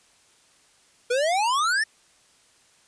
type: exponential sweep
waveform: square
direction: up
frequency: 471.5 to 1841 Hz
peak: -21 dBFS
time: 1.1-1.84 s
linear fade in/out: 10 ms
effects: white hiss -59 dBFS RMS until 2.87 s + resampled to 22050 Hz